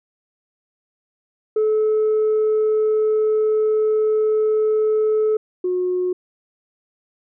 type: tone pair in turn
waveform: sine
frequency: 431.9 / 363.2 Hz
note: A4 / F#4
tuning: -32 / -32 cents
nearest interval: minor third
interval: 300 cents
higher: first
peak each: -13 / -17 dBFS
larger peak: first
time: 1.56-5.37 / 5.64-6.13 s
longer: first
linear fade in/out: 5 ms
effects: tanh soft clip ceiling -13 dBFS